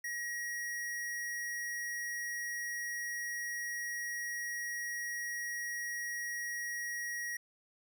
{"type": "tone", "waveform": "square", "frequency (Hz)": 1900, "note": "A#6", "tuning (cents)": 33, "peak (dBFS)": -37, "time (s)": [0.04, 7.37], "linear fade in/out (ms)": 5, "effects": []}